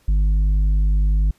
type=tone with tanh clipping; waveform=sine; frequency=50.6 Hz; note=G#1; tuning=44 cents flat; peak=-15 dBFS; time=0.08-1.31 s; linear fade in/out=5 ms; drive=6 dB; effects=pink hiss -59 dBFS RMS until 1.38 s + resampled to 32000 Hz